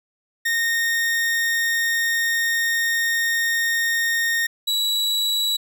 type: tone pair in turn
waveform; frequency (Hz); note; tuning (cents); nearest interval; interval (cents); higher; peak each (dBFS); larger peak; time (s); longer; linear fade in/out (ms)
40% pulse; 1845 / 3909; A#6 / B7; -18 / -19; octave + minor second; 1299; second; -18; neither; 0.45-4.47 / 4.67-5.57; first; 10
effects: none